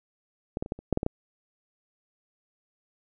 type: clicks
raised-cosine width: 2 ms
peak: -16 / -16 / -25 / -15 / -29 / -9 / -11 / -15 / -12 dBFS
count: 9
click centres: 0.571 / 0.625 / 0.661 / 0.721 / 0.79 / 0.927 / 0.974 / 1.031 / 1.064 s
effects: none